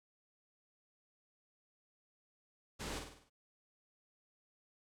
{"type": "noise with echo", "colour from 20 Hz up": "pink", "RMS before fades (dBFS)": -43, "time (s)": [2.79, 3], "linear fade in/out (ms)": 20, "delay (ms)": 50, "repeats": 6, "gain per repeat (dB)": -5, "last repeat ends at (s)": 3.3, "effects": ["low-pass 9000 Hz 12 dB/octave"]}